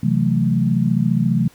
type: chord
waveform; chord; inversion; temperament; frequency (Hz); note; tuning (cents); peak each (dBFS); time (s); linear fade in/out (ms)
sine; F# half-diminished seventh; second; equal; 130.81 / 164.81 / 185 / 220; C3 / E3 / F#3 / A3; 0 / 0 / 0 / 0; -20; 0.03-1.48; 5
effects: pink hiss -50 dBFS RMS until 1.54 s